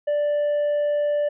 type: tone with hard clipping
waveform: sine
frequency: 587.3 Hz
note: D5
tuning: in tune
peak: -20 dBFS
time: 0.07-1.29 s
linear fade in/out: 10 ms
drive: 2 dB
effects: resampled to 8000 Hz